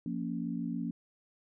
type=chord; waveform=sine; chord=Bb minor; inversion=second; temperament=just; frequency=174.81 / 233.1 / 279.7 Hz; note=F3 / Bb3 / Db4; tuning=+2 / 0 / +16 cents; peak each=-37 / -36 / -38 dBFS; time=0.06-0.91 s; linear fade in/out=2 ms; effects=none